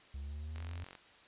triangle linear sweep, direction up, 68 to 86.7 Hz, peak -38 dBFS, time 0.14-0.84 s, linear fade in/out 5 ms
click train, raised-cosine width 0.3 ms, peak -34 dBFS, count 19, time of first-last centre 0.56-0.952 s, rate 45.9 Hz
effects white hiss -60 dBFS RMS until 1.27 s + resampled to 8000 Hz

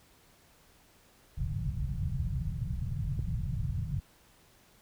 white low-pass noise, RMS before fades -33 dBFS, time 1.37-4 s, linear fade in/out 5 ms, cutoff 160 Hz, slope 48 dB/octave
click, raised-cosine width 3 ms, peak -31 dBFS, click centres 3.192 s
effects pink hiss -62 dBFS RMS until 4.81 s

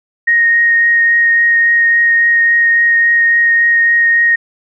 sine tone with vibrato, 1864.7 Hz, A#6, in tune, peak -7 dBFS, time 0.27-4.36 s, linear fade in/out 10 ms, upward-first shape triangle, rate 3.6 Hz, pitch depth 10 cents each way, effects none

